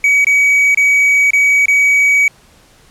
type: tone with dropouts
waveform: triangle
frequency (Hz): 2267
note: C#7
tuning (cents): +38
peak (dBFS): -6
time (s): 0.04-2.28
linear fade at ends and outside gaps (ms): 2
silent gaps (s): 0.246-0.268 / 0.747-0.773 / 1.306-1.333 / 1.657-1.682
effects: pink hiss -47 dBFS RMS until 2.9 s + low-pass 11000 Hz 12 dB/octave